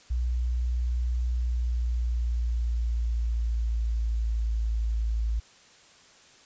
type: tone with pitch glide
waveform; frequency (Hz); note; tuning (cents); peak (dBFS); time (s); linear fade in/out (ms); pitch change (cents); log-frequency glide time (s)
sine; 60.6 to 55.57; B1 to A1; -32 to +18; -24; 0.1-5.4; 10; -150; 1.27-4.5
effects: white hiss -55 dBFS RMS until 6.45 s + resampled to 16000 Hz